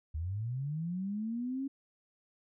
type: linear sweep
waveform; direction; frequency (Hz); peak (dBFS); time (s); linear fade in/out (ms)
sine; up; 73.2 to 277.2; -33; 0.14-1.68; 10
effects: none